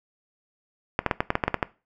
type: clicks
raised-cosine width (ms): 0.5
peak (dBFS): -6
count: 10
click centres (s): 0.991 / 1.063 / 1.112 / 1.205 / 1.304 / 1.354 / 1.438 / 1.48 / 1.543 / 1.628
effects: noise-tail reverb RT60 0.3 s tail -19 dB re dry